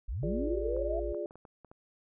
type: linear sweep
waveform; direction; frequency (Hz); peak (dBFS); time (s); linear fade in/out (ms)
sine; up; 34.27 to 683; -32; 0.08-1; 10
type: tone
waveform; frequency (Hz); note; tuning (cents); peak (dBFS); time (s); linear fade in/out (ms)
sine; 54.6; A1; -13; -35; 0.22-1.13; 10
type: chord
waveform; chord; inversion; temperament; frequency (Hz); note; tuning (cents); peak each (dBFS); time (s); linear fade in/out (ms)
sine; D diminished; first; equal; 349.2 / 415.3 / 587.3; F4 / Ab4 / D5; 0 / 0 / 0; -37 / -38 / -37; 0.23-1.26; 2
type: clicks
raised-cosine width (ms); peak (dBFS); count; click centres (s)
1; -37; 7; 0.766 / 1.146 / 1.309 / 1.356 / 1.452 / 1.647 / 1.715
effects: none